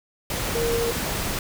sine tone in noise, 466.2 Hz, A#4, in tune, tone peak -22 dBFS, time 0.55-0.91 s, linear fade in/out 2 ms, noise pink, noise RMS -27 dBFS, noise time 0.3-1.39 s, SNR +2 dB, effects none

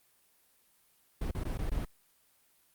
brown noise with dropouts, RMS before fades -33 dBFS, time 1.21-1.85 s, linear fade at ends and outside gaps 5 ms, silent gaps 1.311-1.348 / 1.437-1.451 / 1.575-1.588 / 1.697-1.716 s, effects white hiss -68 dBFS RMS until 2.74 s + Opus 32 kbps

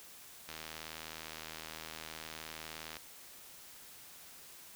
click train, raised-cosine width 0.2 ms, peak -26 dBFS, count 198, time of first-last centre 0.49-2.968 s, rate 79.5 Hz, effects white hiss -54 dBFS RMS until 4.75 s

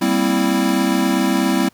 square chord, C dominant seventh, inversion second, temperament equal with one note detuned, 196 / 233.1 / 260.6 / 329.6 Hz, G3 / Bb3 / C4 / E4, 0 / 0 / -7 / 0 cents, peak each -21 / -24 / -20 / -21 dBFS, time 0.01-1.69 s, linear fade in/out 10 ms, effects pink hiss -55 dBFS RMS until 1.73 s

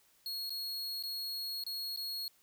45% pulse tone with dropouts, 4312 Hz, C#8, 49 cents flat, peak -36 dBFS, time 0.26-2.28 s, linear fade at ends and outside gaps 1 ms, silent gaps 0.495-0.504 / 1.026-1.036 / 1.638-1.665 / 1.962-1.973 s, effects white hiss -68 dBFS RMS until 2.42 s

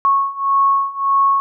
sine beating tone pair, 1100 / 1101.7 Hz, C#6 / C#6, -14 / -11 cents, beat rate 1.7 Hz, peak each -17 / -15 dBFS, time 0.05-1.4 s, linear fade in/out 0 ms, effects none

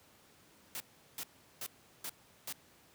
white noise bursts, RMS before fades -41 dBFS, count 5, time 0.75-2.525 s, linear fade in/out 0 ms, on 51 ms, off 380 ms, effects pink hiss -63 dBFS RMS until 2.94 s + high-pass 100 Hz 12 dB/octave

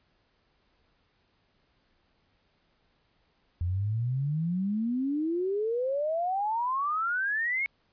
sine exponential sweep, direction up, 84.5 to 2217 Hz, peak -26 dBFS, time 3.61-7.66 s, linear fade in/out 0 ms, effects pink hiss -70 dBFS RMS until 7.92 s + resampled to 11025 Hz

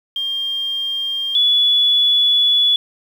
sine tone pair in turn, 3200 / 3419 Hz, G7 / G#7, +35 / +50 cents, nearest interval minor second, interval 115 cents, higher second, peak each -19 / -11 dBFS, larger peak second, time 0.16-1.35 / 1.35-2.76 s, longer second, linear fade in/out 2 ms, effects 7-bit

